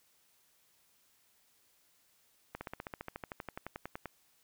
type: slowing click train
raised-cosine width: 0.5 ms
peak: -25 dBFS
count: 20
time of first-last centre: 2.55-4.057 s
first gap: 60 ms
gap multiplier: 1.03
effects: white hiss -70 dBFS RMS until 4.43 s